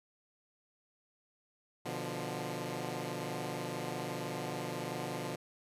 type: chord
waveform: 10% pulse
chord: B diminished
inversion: none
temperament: equal with one note detuned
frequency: 123.47 / 148.54 / 174.61 Hz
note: B2 / D3 / F3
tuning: 0 / +20 / 0 cents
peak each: -33 dBFS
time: 1.85-5.36 s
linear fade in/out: 10 ms
effects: resampled to 32000 Hz